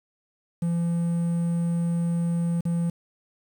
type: tone with dropouts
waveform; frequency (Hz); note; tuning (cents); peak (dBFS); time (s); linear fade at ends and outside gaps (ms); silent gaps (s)
triangle; 170; F3; -46; -20; 0.62-2.9; 5; 2.609-2.652
effects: 8-bit